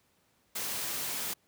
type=noise; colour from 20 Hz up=white; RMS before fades=-35 dBFS; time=0.55-1.34 s; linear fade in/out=10 ms; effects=pink hiss -70 dBFS RMS until 1.47 s + high-pass 80 Hz 12 dB/octave